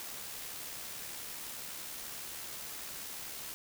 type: noise with amplitude modulation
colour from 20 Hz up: white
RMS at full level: -42 dBFS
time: 0-3.54 s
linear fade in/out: 0 ms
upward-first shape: sine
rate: 71.7 Hz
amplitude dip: 30%
effects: none